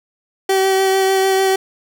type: tone with vibrato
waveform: 30% pulse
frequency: 383.6 Hz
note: G4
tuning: 37 cents flat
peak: -10 dBFS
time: 0.49-1.56 s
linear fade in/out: 5 ms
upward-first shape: sine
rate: 6.7 Hz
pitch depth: 12 cents each way
effects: 8-bit